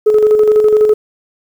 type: tone with tremolo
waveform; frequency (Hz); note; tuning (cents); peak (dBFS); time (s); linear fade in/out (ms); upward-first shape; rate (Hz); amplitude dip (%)
sine; 426.8; G#4; +47; -3; 0.06-0.94; 10; square; 12; 45
effects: tanh soft clip ceiling -2 dBFS + 7-bit

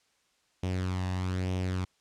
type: tone with flanger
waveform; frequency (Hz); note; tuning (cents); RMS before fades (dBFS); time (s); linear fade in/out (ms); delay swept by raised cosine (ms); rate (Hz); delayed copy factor
sawtooth; 92.2; F#2; -6; -31; 0.63-1.85; 5; 0.33 to 1.11; 1.1; +0.55
effects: white hiss -70 dBFS RMS until 2 s + low-pass 7000 Hz 12 dB/octave

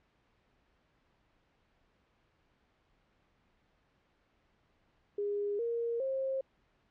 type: tone with pitch steps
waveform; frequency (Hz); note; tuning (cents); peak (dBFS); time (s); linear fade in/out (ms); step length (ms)
sine; 408.9 / 467 / 533.3; G#4 / A#4 / C5; -27 / +3 / +33; -31; 5.18-6.41; 5; 410
effects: pink hiss -72 dBFS RMS until 6.9 s + low-pass 3000 Hz 12 dB/octave

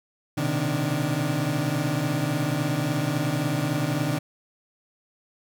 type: tone cluster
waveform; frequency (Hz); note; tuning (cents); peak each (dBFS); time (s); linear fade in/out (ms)
30% pulse; 119.2 / 129.9 / 153.5 / 290.8; A#2 / C3 / D#3 / D4; +39 / -12 / -23 / -17; -32 / -26 / -24 / -27; 0.37-4.19; 10
effects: none

